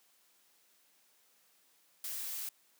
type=noise; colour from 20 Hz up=blue; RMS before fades=-40 dBFS; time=2.04-2.49 s; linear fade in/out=2 ms; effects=white hiss -69 dBFS RMS until 2.79 s + high-pass 200 Hz 12 dB/octave